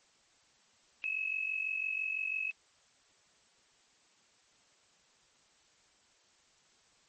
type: tone pair together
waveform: sine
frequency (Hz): 2546 / 2592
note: D#7 / E7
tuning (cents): +39 / -30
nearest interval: unison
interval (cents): 31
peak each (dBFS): -37 / -34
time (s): 1.04-2.51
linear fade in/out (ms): 0
effects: white hiss -67 dBFS RMS until 7.08 s + MP3 32 kbps